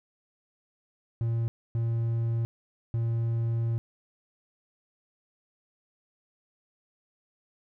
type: tone bursts at uneven times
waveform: triangle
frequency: 115.4 Hz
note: A#2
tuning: 17 cents flat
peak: -23 dBFS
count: 3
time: 1.21-1.48 / 1.75-2.45 / 2.94-3.78 s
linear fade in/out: 0 ms
effects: none